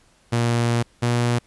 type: tone pair in turn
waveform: sawtooth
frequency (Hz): 118.2 / 119.99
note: A#2 / B2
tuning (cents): +24 / -50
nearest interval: unison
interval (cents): 26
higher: second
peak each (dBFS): -14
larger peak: neither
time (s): 0.32-0.83 / 1.02-1.39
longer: first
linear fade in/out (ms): 10
effects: pink hiss -58 dBFS RMS until 1.46 s + resampled to 24000 Hz